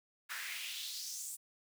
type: noise with high-pass filter sweep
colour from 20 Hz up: pink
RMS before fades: -43 dBFS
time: 0.29-1.37 s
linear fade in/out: 20 ms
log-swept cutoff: 1500 to 8700 Hz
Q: 3.2
effects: none